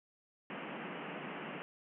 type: band-pass noise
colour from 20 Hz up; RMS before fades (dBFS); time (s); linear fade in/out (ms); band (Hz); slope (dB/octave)
pink; -44; 0.5-1.62; 0; 150 to 3000; 96
effects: none